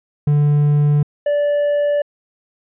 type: tone pair in turn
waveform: triangle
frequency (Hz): 146.83 / 582.1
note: D3 / D5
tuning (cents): 0 / -15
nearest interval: 2 octaves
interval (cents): 2385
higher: second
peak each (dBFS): -9 / -12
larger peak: first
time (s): 0.27-1.03 / 1.26-2.02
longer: neither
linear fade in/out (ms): 5
effects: resampled to 8000 Hz

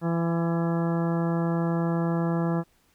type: harmonic tone with a mistuned harmonic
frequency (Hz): 168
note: E3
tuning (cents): +33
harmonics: 1 / 2 / 3 / 4 / 5 / 6 / 7 / 8 / 10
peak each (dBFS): -24 / -30 / -34 / -36 / -38 / -40 / -41 / -42 / -44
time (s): 0.01-2.64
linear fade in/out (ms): 50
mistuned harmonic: 5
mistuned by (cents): -17
effects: pink hiss -65 dBFS RMS until 2.94 s

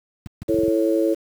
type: clicks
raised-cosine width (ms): 5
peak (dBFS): -20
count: 7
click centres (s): 0.262 / 0.42 / 0.493 / 0.543 / 0.587 / 0.634 / 0.681
type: harmonic tone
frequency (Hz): 110.3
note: A2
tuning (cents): +5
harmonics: 3 / 4 / 5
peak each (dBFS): -19 / -23 / -22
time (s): 0.48-1.15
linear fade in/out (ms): 20
effects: high-pass 60 Hz 12 dB/octave + 7-bit

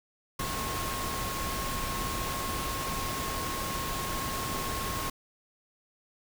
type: tone in noise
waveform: sine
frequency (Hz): 1082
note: C#6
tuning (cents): -42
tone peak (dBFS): -36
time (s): 0.39-5.1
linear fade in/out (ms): 5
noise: pink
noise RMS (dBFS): -34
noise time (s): 0.39-5.1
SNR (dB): -5
effects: none

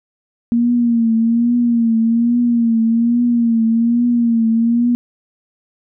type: tone with vibrato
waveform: sine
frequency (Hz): 233.1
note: A#3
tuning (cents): 0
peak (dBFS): -11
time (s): 0.52-4.95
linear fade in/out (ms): 0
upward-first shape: triangle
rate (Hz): 1.2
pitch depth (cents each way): 69
effects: none

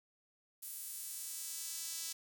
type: tone with high-pass filter sweep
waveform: sawtooth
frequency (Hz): 329.6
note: E4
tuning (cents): 0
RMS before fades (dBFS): -44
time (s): 0.62-2.13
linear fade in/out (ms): 10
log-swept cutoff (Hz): 11000 to 5700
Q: 1.1
effects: none

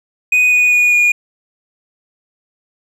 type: tone with pitch steps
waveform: triangle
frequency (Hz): 2489 / 2472 / 2455 / 2438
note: D#7 / D#7 / D#7 / D#7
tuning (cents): 0 / -12 / -24 / -36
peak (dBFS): -7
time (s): 0.32-1.12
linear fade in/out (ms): 5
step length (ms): 200
effects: none

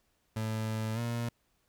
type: tone with pitch glide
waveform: 30% pulse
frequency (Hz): 110 to 117.9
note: A2 to A#2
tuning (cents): 0 to +20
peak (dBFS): -29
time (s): 0.36-1.29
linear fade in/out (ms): 5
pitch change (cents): +120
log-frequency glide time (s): 0.94-0.99
effects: pink hiss -74 dBFS RMS until 1.68 s

